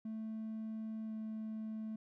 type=tone with pitch glide; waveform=triangle; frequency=220 to 218.6 Hz; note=A3 to A3; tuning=0 to -11 cents; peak=-37 dBFS; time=0.05-1.96 s; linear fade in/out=5 ms; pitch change=-11 cents; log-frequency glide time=1.06-1.12 s; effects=tanh soft clip ceiling -34 dBFS